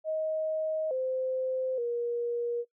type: tone with pitch steps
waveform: sine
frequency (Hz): 629 / 518 / 475.4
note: D#5 / C5 / A#4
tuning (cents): +19 / -17 / +34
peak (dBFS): -28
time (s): 0.04-2.65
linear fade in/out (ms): 50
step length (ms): 870
effects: noise-tail reverb RT60 0.1 s tail -20 dB re dry